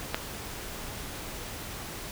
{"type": "click", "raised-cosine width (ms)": 0.3, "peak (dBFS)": -10, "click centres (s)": 0.145, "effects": ["pink hiss -39 dBFS RMS until 2.11 s"]}